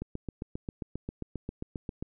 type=click train; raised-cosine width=3 ms; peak=-22 dBFS; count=16; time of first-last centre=0.02-2.025 s; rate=7.48 Hz; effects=none